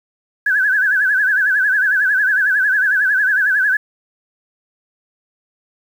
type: tone with vibrato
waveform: sine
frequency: 1600 Hz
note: G6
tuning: 35 cents sharp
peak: -12 dBFS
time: 0.46-3.77 s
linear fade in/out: 5 ms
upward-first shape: sine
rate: 11 Hz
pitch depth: 120 cents each way
effects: 7-bit